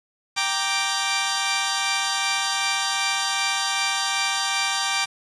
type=chord; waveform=10% pulse; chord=G minor; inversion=none; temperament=equal; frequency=784 / 932.3 / 1174.7 Hz; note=G5 / Bb5 / D6; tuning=0 / 0 / 0 cents; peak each=-17 / -20 / -17 dBFS; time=0.36-5.06 s; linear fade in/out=20 ms; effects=resampled to 22050 Hz + 7-bit